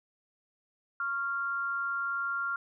sine tone pair together, 1108.7 / 1390.8 Hz, C#6 / F6, 0 / -8 cents, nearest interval major third, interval 392 cents, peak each -38 / -30 dBFS, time 1-2.56 s, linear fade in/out 2 ms, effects none

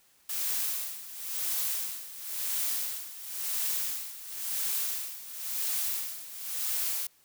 blue noise with tremolo, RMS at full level -30 dBFS, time 0.29-7.07 s, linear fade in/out 5 ms, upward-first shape sine, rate 0.96 Hz, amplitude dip 80%, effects white hiss -64 dBFS RMS until 7.24 s

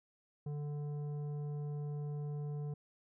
triangle tone with tanh clipping, 146.83 Hz, D3, in tune, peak -39 dBFS, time 0.46-2.74 s, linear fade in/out 5 ms, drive 14 dB, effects none

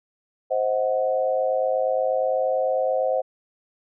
sine chord, C diminished, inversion none, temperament equal with one note detuned, 523.3 / 632 / 740 Hz, C5 / Eb5 / Gb5, 0 / +27 / 0 cents, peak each -22 / -25 / -27 dBFS, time 0.5-3.22 s, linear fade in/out 20 ms, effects none

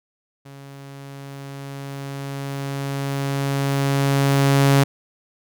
sawtooth tone with level ramp, 138.59 Hz, C#3, in tune, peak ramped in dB -35 to -8 dBFS, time 0.45-4.84 s, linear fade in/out 10 ms, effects none

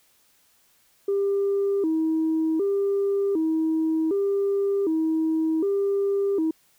sine tone with vibrato, 356.4 Hz, F4, 35 cents sharp, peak -19 dBFS, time 1.08-6.51 s, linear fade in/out 5 ms, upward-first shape square, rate 0.66 Hz, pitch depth 190 cents each way, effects tanh soft clip ceiling -17 dBFS + white hiss -62 dBFS RMS until 6.78 s

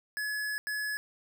square tone bursts at uneven times, 1700 Hz, G#6, 40 cents sharp, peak -32 dBFS, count 2, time 0.17-0.58 / 0.67-0.97 s, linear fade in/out 0 ms, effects none

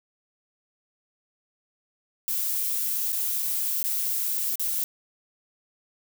violet noise with dropouts, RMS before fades -27 dBFS, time 2.28-4.84 s, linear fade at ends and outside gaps 0 ms, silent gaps 3.12-3.128 / 3.423-3.427 / 3.828-3.84 / 4.556-4.596 s, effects none

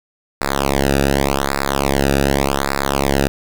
sawtooth tone with flanger, 69.1 Hz, C#2, 5 cents flat, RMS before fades -17 dBFS, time 0.41-3.28 s, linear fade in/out 0 ms, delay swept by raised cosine 0.32 to 0.95 ms, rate 0.86 Hz, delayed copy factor -1, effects none

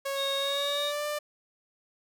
sawtooth tone with pitch glide, 551 to 594 Hz, C#5 to D5, -11 to +20 cents, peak -26 dBFS, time 0.05-1.19 s, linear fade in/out 10 ms, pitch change +131 cents, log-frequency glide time 0.37-1.06 s
sine tone, 3729 Hz, A#7, in tune, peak -30 dBFS, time 0.15-0.93 s, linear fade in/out 50 ms
effects none

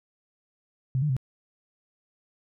sine tone with pitch steps, 130.3 / 150.2 / 130.2 Hz, C3 / D3 / C3, -7 / +39 / -8 cents, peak -22 dBFS, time 0.95-1.166 s, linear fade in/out 0 ms, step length 72 ms, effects none

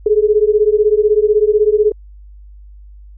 sine beating tone pair, 415.3 / 431.3 Hz, G#4 / A4, 0 / -35 cents, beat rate 16 Hz, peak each -12 dBFS, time 0.06-1.92 s, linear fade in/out 5 ms, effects added 50 Hz sine -35 dBFS peak until 3.17 s

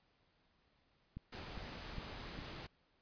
click train, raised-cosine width 5 ms, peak -33 dBFS, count 4, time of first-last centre 1.17-2.39 s, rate 2.46 Hz
pink noise, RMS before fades -48 dBFS, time 1.32-2.67 s, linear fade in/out 10 ms
effects pink hiss -75 dBFS RMS until 3.01 s + resampled to 11025 Hz

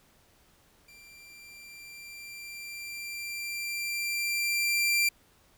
sawtooth tone with level ramp, 2364 Hz, D7, 11 cents sharp, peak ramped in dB -48 to -19 dBFS, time 0.88-5.09 s, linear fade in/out 5 ms, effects pink hiss -63 dBFS RMS until 5.57 s

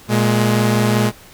sawtooth tone pair together, 117.66 / 210 Hz, A#2 / G#3, +17 / +19 cents, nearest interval minor seventh, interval 1002 cents, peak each -12 dBFS, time 0.08-1.12 s, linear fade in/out 50 ms, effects pink hiss -43 dBFS RMS until 1.33 s

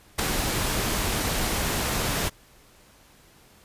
pink noise with ADSR envelope, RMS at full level -21 dBFS, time 0.18-2.3 s, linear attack 14 ms, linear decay 6 ms, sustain -5 dB, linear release 24 ms, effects pink hiss -55 dBFS RMS until 3.64 s + resampled to 32000 Hz

